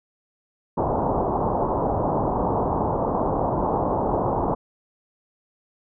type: low-pass noise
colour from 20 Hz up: white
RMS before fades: -23 dBFS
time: 0.77-4.55 s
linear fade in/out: 10 ms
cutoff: 990 Hz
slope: 48 dB/octave
effects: none